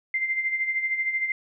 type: tone with tremolo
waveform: sine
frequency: 2088 Hz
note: C7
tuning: 4 cents flat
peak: -21 dBFS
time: 0.14-1.32 s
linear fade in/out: 2 ms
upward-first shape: sine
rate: 13 Hz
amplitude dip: 60%
effects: none